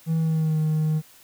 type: tone with pitch glide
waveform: triangle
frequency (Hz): 161.9 to 155.48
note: E3 to D#3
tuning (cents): -31 to -1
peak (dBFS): -17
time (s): 0.06-1.02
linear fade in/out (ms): 50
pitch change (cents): -70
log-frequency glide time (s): 0.18-0.59
effects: tanh soft clip ceiling -13 dBFS + white hiss -52 dBFS RMS until 1.23 s